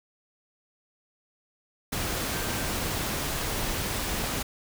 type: tone in noise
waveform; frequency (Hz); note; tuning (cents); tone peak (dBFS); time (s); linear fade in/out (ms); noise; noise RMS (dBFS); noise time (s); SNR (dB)
sine; 1568; G6; 0; -41; 2.33-2.69; 10; pink; -30; 1.92-4.43; -14
effects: none